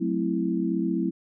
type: chord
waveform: sine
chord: F# half-diminished seventh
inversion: none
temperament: equal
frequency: 185 / 220 / 261.6 / 329.6 Hz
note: F#3 / A3 / C4 / E4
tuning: 0 / 0 / 0 / 0 cents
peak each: -28 / -30 / -30 / -27 dBFS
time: 0-1.11 s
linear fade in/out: 20 ms
effects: none